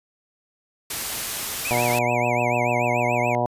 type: noise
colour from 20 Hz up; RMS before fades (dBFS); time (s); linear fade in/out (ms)
white; -28; 0.9-1.99; 5
type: tone with vibrato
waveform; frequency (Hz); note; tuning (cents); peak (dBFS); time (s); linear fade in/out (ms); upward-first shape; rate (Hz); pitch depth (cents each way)
triangle; 2348; D7; -1; -25; 1.65-3.35; 0; triangle; 6.9; 220
type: harmonic tone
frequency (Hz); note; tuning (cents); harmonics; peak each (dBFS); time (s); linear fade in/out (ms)
120.9; B2; -36; 1 / 2 / 3 / 4 / 5 / 6 / 7 / 8; -28 / -30 / -31 / -31 / -25 / -25 / -31 / -29; 1.71-3.46; 0
effects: resampled to 32000 Hz